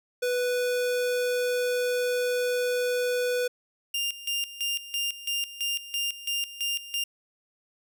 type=tone; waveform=square; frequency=493.9 Hz; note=B4; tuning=in tune; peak=-25 dBFS; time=0.22-3.48 s; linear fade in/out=10 ms
type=tone with tremolo; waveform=sawtooth; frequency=2800 Hz; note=F7; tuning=4 cents sharp; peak=-23 dBFS; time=3.94-7.04 s; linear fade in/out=5 ms; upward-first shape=square; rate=3 Hz; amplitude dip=80%
effects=none